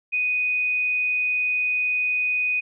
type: tone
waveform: sine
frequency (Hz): 2489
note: D#7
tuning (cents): 0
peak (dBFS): -20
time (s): 0.12-2.61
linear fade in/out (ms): 20
effects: none